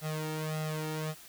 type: tone with flanger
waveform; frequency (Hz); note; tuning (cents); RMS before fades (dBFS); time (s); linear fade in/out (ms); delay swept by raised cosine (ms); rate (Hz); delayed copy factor
sawtooth; 155.56; D#3; 0; -35; 0.01-1.15; 50; 1.5 to 2.22; 1.7; +1
effects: white hiss -52 dBFS RMS until 1.28 s